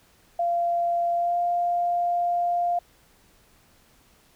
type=tone with pitch glide; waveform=sine; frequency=690 to 699.2 Hz; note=F5 to F5; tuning=-21 to +2 cents; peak=-21 dBFS; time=0.39-2.79 s; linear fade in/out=5 ms; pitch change=+23 cents; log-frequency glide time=1.15-1.37 s; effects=pink hiss -59 dBFS RMS until 4.35 s